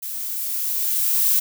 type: noise with level ramp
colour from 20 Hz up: violet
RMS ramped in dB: -30 to -17 dBFS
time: 0.02-1.4 s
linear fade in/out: 10 ms
effects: none